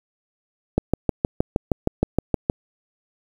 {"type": "click train", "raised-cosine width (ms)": 2, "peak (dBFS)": -4, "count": 12, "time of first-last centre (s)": [0.78, 2.499], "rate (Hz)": 6.4, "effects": ["7-bit"]}